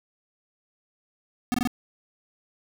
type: tone bursts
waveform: square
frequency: 246.9 Hz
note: B3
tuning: in tune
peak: -22 dBFS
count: 4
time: 1.52-1.674 s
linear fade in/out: 0 ms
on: 22 ms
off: 22 ms
effects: none